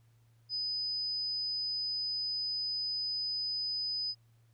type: tone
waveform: sine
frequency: 5000 Hz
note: D#8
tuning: 8 cents sharp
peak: -32 dBFS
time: 0.49-4.15 s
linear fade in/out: 50 ms
effects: added 115 Hz sine -62 dBFS peak until 4.53 s + pink hiss -75 dBFS RMS until 4.53 s